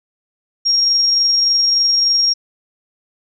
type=tone with amplitude modulation; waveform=sine; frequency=5580 Hz; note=F8; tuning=2 cents flat; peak=-10 dBFS; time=0.65-2.34 s; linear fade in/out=20 ms; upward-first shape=sine; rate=23.4 Hz; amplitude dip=25%; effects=none